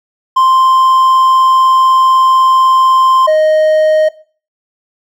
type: tone pair in turn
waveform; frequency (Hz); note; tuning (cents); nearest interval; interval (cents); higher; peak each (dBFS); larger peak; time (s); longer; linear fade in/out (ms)
triangle; 1046 / 622; C6 / D#5; -1 / -1; major sixth; 900; first; -4; neither; 0.36-3.27 / 3.27-4.09; first; 10
effects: noise-tail reverb RT60 0.4 s tail -18 dB re dry